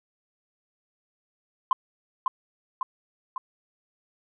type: tone with echo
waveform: sine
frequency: 1035 Hz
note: C6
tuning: 19 cents flat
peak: -16 dBFS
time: 1.71-1.73 s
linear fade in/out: 2 ms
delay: 550 ms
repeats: 3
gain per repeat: -4 dB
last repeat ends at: 3.38 s
effects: tanh soft clip ceiling -13 dBFS